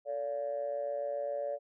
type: tone with amplitude modulation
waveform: sine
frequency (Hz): 573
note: D5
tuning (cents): -43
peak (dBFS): -28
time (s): 0.05-1.59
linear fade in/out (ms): 50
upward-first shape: sine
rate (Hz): 127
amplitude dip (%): 80
effects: tanh soft clip ceiling -25 dBFS